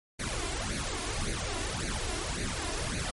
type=noise with flanger; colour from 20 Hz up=pink; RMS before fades=-33 dBFS; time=0.19-3.11 s; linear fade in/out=10 ms; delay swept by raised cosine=0.46 to 2.96 ms; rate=1.8 Hz; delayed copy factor=+0.75; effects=MP3 48 kbps